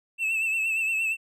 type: tone with vibrato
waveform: triangle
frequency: 2644 Hz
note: E7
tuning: 5 cents sharp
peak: -22 dBFS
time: 0.18-1.17 s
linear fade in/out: 50 ms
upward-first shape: triangle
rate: 8.6 Hz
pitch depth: 57 cents each way
effects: none